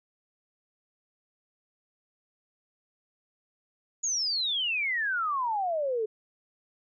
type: exponential sweep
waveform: sine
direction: down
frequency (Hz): 6850 to 421.1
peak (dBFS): -26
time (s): 4.03-6.06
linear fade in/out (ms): 10
effects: none